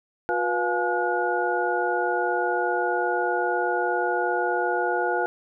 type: tone cluster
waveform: sine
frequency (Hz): 359.5 / 487.6 / 702 / 847 / 1445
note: F#4 / B4 / F5 / G#5 / F#6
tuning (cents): -50 / -22 / +9 / +34 / -41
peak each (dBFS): -28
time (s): 0.29-5.26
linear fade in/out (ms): 0
effects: none